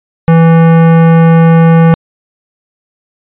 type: tone with hard clipping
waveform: sine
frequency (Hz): 164.81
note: E3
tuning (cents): 0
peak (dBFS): -4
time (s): 0.28-1.94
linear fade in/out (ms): 0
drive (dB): 17
effects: resampled to 8000 Hz